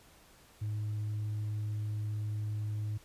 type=tone with tanh clipping; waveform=sine; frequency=106 Hz; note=G#2; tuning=36 cents sharp; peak=-33 dBFS; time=0.61-2.98 s; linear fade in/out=10 ms; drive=1 dB; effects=pink hiss -60 dBFS RMS until 3.04 s + resampled to 32000 Hz